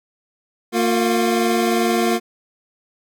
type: tone pair together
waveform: 25% pulse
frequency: 229.5 / 355.6 Hz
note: A#3 / F4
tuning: -27 / +31 cents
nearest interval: minor sixth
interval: 758 cents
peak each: -15 dBFS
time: 0.72-2.2 s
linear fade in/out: 50 ms
effects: none